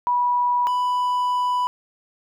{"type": "tone pair in turn", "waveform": ["sine", "triangle"], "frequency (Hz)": [977, 990.6], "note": ["B5", "B5"], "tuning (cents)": [-19, 5], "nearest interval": "unison", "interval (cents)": 24, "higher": "second", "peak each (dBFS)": -17, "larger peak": "neither", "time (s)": [[0.07, 0.67], [0.67, 1.67]], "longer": "second", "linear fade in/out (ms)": 0, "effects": []}